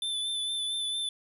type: tone with vibrato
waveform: square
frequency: 3520 Hz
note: A7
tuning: in tune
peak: -30 dBFS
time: 0.02-1.09 s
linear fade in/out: 2 ms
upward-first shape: sine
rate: 4.4 Hz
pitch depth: 24 cents each way
effects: resampled to 32000 Hz